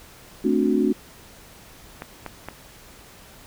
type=chord; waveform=sine; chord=D dominant seventh; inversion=second; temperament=equal with one note detuned; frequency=220 / 261.6 / 293.7 / 366.8 Hz; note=A3 / C4 / D4 / F#4; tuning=0 / 0 / 0 / -15 cents; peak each=-23 dBFS; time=0.44-0.93 s; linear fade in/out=10 ms
type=clicks; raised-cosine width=0.5 ms; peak=-17 dBFS; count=3; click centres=2.021 / 2.263 / 2.486 s
effects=pink hiss -47 dBFS RMS until 3.46 s